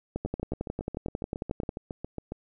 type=two click trains; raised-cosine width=2 ms; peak=-17 / -21 dBFS; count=18 / 16; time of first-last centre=0.16-1.692 / 0.26-2.32 s; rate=11.1 / 7.28 Hz; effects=none